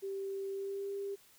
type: tone with pitch glide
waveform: sine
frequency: 390.8 to 397.9 Hz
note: G4 to G4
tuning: -5 to +26 cents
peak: -36 dBFS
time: 0.02-1.16 s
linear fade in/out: 20 ms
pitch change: +31 cents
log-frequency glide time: 0.52-0.9 s
effects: white hiss -63 dBFS RMS until 1.38 s